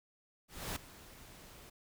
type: noise with ADSR envelope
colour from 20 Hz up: pink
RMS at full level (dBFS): -38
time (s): 0.48-1.7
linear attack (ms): 280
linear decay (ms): 7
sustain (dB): -17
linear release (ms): 8
effects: none